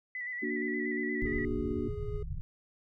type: tone with vibrato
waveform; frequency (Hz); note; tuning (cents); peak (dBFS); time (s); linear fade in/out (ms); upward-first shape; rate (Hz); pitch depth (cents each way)
sine; 1975.5; B6; 0; -35; 0.15-1.45; 2; square; 8.5; 31
type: chord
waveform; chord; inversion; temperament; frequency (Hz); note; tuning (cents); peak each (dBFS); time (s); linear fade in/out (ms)
sine; Bb augmented; none; equal; 233.1 / 293.7 / 370; Bb3 / D4 / F#4; 0 / 0 / 0; -36; 0.42-1.89; 10
type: low-pass noise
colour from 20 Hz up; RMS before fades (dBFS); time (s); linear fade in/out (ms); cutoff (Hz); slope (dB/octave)
pink; -37; 1.22-2.41; 0; 160; 96
type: tone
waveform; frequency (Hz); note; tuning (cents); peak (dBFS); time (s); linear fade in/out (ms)
triangle; 415.3; G#4; 0; -37; 1.25-2.23; 5
effects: none